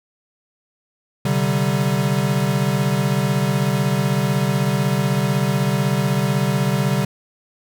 square chord, C suspended second, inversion none, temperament equal with one note detuned, 130.81 / 146.83 / 192.74 Hz, C3 / D3 / G3, 0 / 0 / -29 cents, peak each -22 dBFS, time 1.25-7.05 s, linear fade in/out 5 ms, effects none

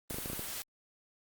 white noise, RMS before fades -40 dBFS, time 0.1-0.62 s, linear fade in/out 0 ms
clicks, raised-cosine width 2 ms, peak -26 dBFS, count 7, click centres 0.108 / 0.144 / 0.185 / 0.259 / 0.3 / 0.332 / 0.394 s
effects Opus 32 kbps

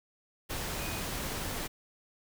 sine tone in noise, 2489 Hz, D#7, in tune, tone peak -44 dBFS, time 0.78-1.02 s, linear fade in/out 20 ms, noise pink, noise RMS -36 dBFS, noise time 0.49-1.68 s, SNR -11 dB, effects none

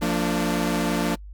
sawtooth chord, Bb major, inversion second, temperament equal with one note detuned, 174.61 / 227.6 / 293.7 Hz, F3 / Bb3 / D4, 0 / -41 / 0 cents, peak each -22 dBFS, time 0.01-1.16 s, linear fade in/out 20 ms, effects noise-tail reverb RT60 0.1 s tail -25 dB re dry + added 50 Hz sine -37 dBFS peak until 1.33 s

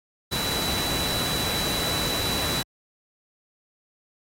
sine tone in noise, 3951 Hz, B7, in tune, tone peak -28 dBFS, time 0.31-2.63 s, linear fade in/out 20 ms, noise pink, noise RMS -28 dBFS, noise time 0.31-2.63 s, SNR -3 dB, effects high-pass 60 Hz 12 dB/octave + AAC 48 kbps

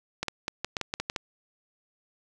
clicks, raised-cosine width 0.2 ms, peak -12 dBFS, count 10, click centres 0.23 / 0.283 / 0.481 / 0.646 / 0.768 / 0.813 / 0.939 / 1 / 1.099 / 1.162 s, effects none

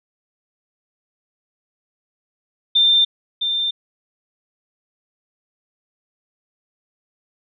sine tone with echo, 3588 Hz, A7, 33 cents sharp, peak -11 dBFS, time 2.75-3.05 s, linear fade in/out 10 ms, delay 660 ms, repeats 1, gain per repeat -7 dB, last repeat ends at 3.71 s, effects none

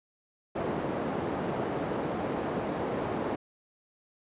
white band-pass noise, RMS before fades -32 dBFS, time 0.55-3.36 s, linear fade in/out 10 ms, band 130 to 600 Hz, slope 12 dB/octave, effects resampled to 8000 Hz

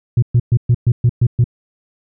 sine tone bursts, 120 Hz, B2, 49 cents flat, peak -6 dBFS, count 8, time 0.17-1.442 s, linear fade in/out 5 ms, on 54 ms, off 120 ms, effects tanh soft clip ceiling -6 dBFS

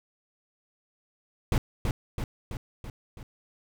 brown noise with echo, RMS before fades -22 dBFS, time 1.52-1.58 s, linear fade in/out 2 ms, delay 330 ms, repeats 5, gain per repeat -4 dB, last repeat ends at 3.23 s, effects none

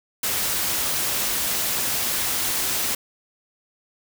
white noise, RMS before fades -24 dBFS, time 0.23-2.95 s, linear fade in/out 5 ms, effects none

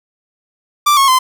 45% pulse tone with pitch steps, 1175 / 1093 / 1032 Hz, D6 / C#6 / C6, +1 / -25 / -24 cents, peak -8 dBFS, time 0.86-1.19 s, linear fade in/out 10 ms, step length 110 ms, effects none

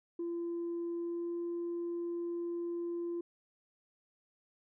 sine tone with pitch glide, 341.3 to 343.5 Hz, F4 to F4, -40 to -29 cents, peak -33 dBFS, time 0.19-3.21 s, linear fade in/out 5 ms, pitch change +11 cents, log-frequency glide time 0.97-1.36 s, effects tanh soft clip ceiling -32 dBFS

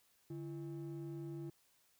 triangle ring-modulated tone, 240.9 Hz, B3, 43 cents flat, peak -37 dBFS, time 0.3-1.5 s, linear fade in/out 5 ms, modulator 95.7 Hz, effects tanh soft clip ceiling -34 dBFS + white hiss -73 dBFS RMS until 1.99 s

